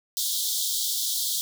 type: high-pass noise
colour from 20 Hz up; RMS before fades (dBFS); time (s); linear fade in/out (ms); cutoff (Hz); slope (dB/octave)
pink; -27; 0.17-1.41; 0; 3300; 96
effects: none